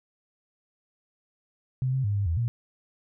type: tone with pitch steps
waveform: sine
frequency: 129.4 / 132.4 / 102.2 / 100.6 / 82.7 / 117.9 Hz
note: C3 / C3 / G#2 / G2 / E2 / A#2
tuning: -19 / +21 / -27 / +45 / +6 / +20 cents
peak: -23 dBFS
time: 1.82-2.48 s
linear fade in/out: 0 ms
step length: 110 ms
effects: none

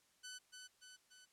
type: tone with echo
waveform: 10% pulse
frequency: 1502 Hz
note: F#6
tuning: 26 cents sharp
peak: -40 dBFS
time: 0.23-0.39 s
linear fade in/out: 20 ms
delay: 290 ms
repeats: 3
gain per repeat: -4 dB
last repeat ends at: 1.26 s
effects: white hiss -74 dBFS RMS until 1.32 s + low-pass 10000 Hz 12 dB/octave

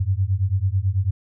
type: beating tone pair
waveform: sine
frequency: 91.6 / 100.7 Hz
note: F#2 / G2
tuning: -17 / +47 cents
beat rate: 9.1 Hz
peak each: -21 dBFS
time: 0-1.11 s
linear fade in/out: 10 ms
effects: none

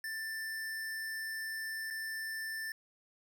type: tone with dropouts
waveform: square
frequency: 1774 Hz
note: A6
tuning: 14 cents sharp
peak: -38 dBFS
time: 0.04-2.72 s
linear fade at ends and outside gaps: 2 ms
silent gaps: 1.903-1.907 s
effects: none

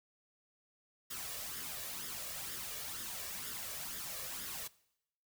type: noise with flanger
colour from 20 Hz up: white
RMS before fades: -43 dBFS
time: 1.1-4.68 s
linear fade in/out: 10 ms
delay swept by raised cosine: 0.58 to 1.78 ms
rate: 2.1 Hz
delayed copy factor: +0.55
effects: noise-tail reverb RT60 0.8 s tail -21 dB re dry

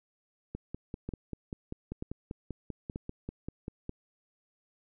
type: two click trains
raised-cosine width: 3 ms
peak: -24 / -23 dBFS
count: 17 / 4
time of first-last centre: 0.55-3.681 / 1.09-3.894 s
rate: 5.11 / 1.07 Hz
effects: none

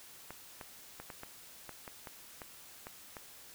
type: clicks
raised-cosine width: 0.5 ms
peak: -29 dBFS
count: 11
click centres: 0.306 / 0.612 / 1 / 1.102 / 1.234 / 1.693 / 1.878 / 2.072 / 2.418 / 2.869 / 3.168 s
effects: white hiss -54 dBFS RMS until 3.54 s

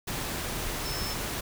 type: tone in noise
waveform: sine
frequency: 5280 Hz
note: E8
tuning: 2 cents sharp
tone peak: -36 dBFS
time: 0.85-1.14 s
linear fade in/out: 10 ms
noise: pink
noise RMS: -33 dBFS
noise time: 0.07-1.41 s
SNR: -6 dB
effects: none

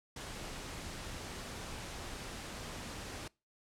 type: noise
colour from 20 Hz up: pink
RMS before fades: -44 dBFS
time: 0.16-3.28 s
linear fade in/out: 5 ms
effects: noise-tail reverb RT60 0.3 s tail -25 dB re dry + low-pass 9000 Hz 12 dB/octave

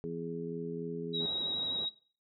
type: harmonic tone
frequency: 83.5 Hz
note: E2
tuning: 23 cents sharp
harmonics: 2 / 3 / 4 / 5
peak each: -41 / -43 / -45 / -38 dBFS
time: 0.04-1.26 s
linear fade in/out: 0 ms
type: tone with vibrato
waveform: sine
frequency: 3829 Hz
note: A#7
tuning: 46 cents sharp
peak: -32 dBFS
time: 1.13-1.9 s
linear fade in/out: 20 ms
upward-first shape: triangle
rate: 12 Hz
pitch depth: 24 cents each way
type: band-pass noise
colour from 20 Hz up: pink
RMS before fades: -48 dBFS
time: 1.19-1.87 s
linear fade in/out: 20 ms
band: 180 to 770 Hz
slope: 12 dB/octave
effects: noise-tail reverb RT60 0.4 s tail -17 dB re dry

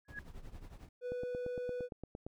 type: tone with exponential growth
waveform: sine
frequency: 1670 Hz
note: G#6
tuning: 9 cents sharp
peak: -37 dBFS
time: 0.05-0.19 s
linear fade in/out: 1 ms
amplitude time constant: 29 ms
type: noise with tremolo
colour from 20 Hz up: brown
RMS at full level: -46 dBFS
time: 0.08-0.89 s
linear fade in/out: 5 ms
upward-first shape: triangle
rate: 11 Hz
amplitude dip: 80%
type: tone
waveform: triangle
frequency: 493.9 Hz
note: B4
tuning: in tune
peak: -35 dBFS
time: 1.01-1.89 s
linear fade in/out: 50 ms
type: click train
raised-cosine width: 2 ms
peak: -30 dBFS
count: 11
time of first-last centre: 1.12-2.265 s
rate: 8.73 Hz
effects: none

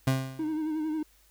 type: tone with exponential decay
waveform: 30% pulse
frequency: 132.3 Hz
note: C3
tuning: 20 cents sharp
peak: -18 dBFS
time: 0.07-0.58 s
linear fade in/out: 5 ms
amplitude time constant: 110 ms
type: tone with vibrato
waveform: triangle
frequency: 311.1 Hz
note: D#4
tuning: in tune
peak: -26 dBFS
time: 0.39-1.03 s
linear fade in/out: 5 ms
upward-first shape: sine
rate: 11 Hz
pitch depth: 45 cents each way
effects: added 50 Hz sine -63 dBFS peak until 1.3 s + white hiss -63 dBFS RMS until 1.3 s

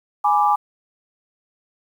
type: chord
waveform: sine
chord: G# diminished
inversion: none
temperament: equal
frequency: 830.6 / 987.8 / 1174.7 Hz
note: G#5 / B5 / D6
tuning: 0 / 0 / 0 cents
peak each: -16 / -22 / -19 dBFS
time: 0.24-0.56 s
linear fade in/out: 10 ms
effects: 8-bit

